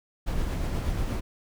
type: noise with tremolo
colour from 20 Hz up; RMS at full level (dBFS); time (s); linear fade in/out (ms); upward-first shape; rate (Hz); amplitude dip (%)
brown; -27; 0.26-1.21; 20; sine; 8.4; 25
effects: none